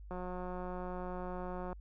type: click train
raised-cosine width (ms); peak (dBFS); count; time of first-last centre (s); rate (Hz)
1; -29; 294; 0.11-1.729; 181
effects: added 50 Hz sine -47 dBFS peak until 1.8 s